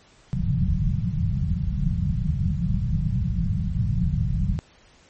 white low-pass noise, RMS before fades -23 dBFS, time 0.33-4.59 s, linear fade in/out 0 ms, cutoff 190 Hz, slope 96 dB/octave, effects pink hiss -55 dBFS RMS until 5.09 s + MP3 32 kbps

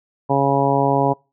harmonic tone, 138.59 Hz, C#3, in tune, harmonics 1 / 2 / 3 / 4 / 5 / 6 / 7, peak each -22 / -22 / -22 / -22 / -22 / -22 / -22 dBFS, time 0.29-1.14 s, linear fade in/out 20 ms, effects noise-tail reverb RT60 0.3 s tail -26 dB re dry

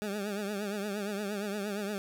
20% pulse tone with vibrato, 204.1 Hz, G#3, 30 cents flat, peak -28 dBFS, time 0.02-1.98 s, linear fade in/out 0 ms, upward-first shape triangle, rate 8.6 Hz, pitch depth 98 cents each way, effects none

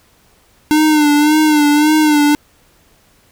square tone with vibrato, 301.1 Hz, D4, 43 cents sharp, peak -9 dBFS, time 0.71-2.35 s, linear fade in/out 0 ms, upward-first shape sine, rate 1.8 Hz, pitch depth 52 cents each way, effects pink hiss -52 dBFS RMS until 3.31 s

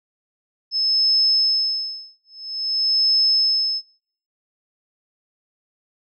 sine tone with tremolo, 5210 Hz, E8, 21 cents flat, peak -14 dBFS, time 0.71-3.82 s, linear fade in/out 50 ms, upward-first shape sine, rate 0.5 Hz, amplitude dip 100%, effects noise-tail reverb RT60 0.5 s tail -19 dB re dry

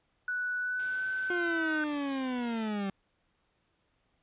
sine tone with pitch glide, 1480 to 1523.4 Hz, F#6 to G6, 0 to -50 cents, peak -30 dBFS, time 0.28-1.84 s, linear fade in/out 2 ms, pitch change +50 cents, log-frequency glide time 0.59-1.06 s
white noise, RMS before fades -48 dBFS, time 0.79-2.69 s, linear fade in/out 5 ms
40% pulse linear sweep, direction down, 357.7 to 192.3 Hz, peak -30 dBFS, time 1.3-2.9 s, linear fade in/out 2 ms
effects pink hiss -74 dBFS RMS until 4.22 s + resampled to 8000 Hz

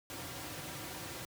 pink noise with comb filter, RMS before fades -43 dBFS, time 0.1-1.25 s, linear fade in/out 0 ms, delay 4.7 ms, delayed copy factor -0.5, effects high-pass 100 Hz 12 dB/octave

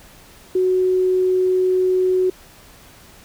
sine tone, 370 Hz, F#4, in tune, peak -14 dBFS, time 0.55-2.3 s, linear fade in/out 5 ms, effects pink hiss -46 dBFS RMS until 3.24 s

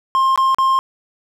triangle tone with dropouts, 1061 Hz, C6, 24 cents sharp, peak -10 dBFS, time 0.15-0.79 s, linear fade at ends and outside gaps 0 ms, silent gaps 0.359-0.376 / 0.546-0.585 s, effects none

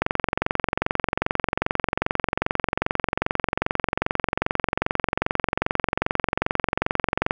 click train, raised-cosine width 0.5 ms, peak -5 dBFS, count 165, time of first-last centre 0.02-7.309 s, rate 22.5 Hz, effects none

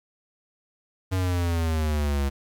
square exponential sweep, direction down, 94.7 to 68.3 Hz, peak -23 dBFS, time 1.11-2.3 s, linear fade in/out 20 ms, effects 10-bit

